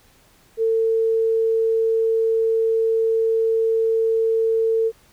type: tone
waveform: sine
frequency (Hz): 450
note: A4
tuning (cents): +39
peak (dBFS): -16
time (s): 0.57-4.92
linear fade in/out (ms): 50
effects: pink hiss -55 dBFS RMS until 5.12 s